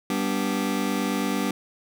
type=chord; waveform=sawtooth; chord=G major; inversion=none; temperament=just; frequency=196 / 245 / 294 Hz; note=G3 / B3 / D4; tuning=0 / -14 / +2 cents; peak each=-23 / -24 / -24 dBFS; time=0.1-1.51 s; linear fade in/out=2 ms; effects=none